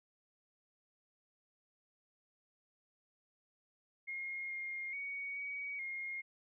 sine tone with pitch steps, 2142 / 2128 / 2240 / 2259 / 2138 Hz, C7 / C7 / C#7 / C#7 / C7, +40 / +29 / +18 / +32 / +37 cents, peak -39 dBFS, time 4.07-6.22 s, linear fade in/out 20 ms, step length 430 ms, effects none

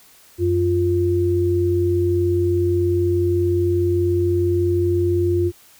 sine tone pair together, 92.49 / 349.2 Hz, F#2 / F4, 0 / 0 cents, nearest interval octave + major seventh, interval 2300 cents, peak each -20 / -17 dBFS, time 0.38-5.52 s, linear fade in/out 50 ms, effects white hiss -50 dBFS RMS until 5.79 s

